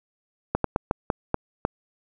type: slowing click train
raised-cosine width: 1 ms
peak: -7 dBFS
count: 7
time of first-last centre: 0.55-1.651 s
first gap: 93 ms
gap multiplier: 1.27
effects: none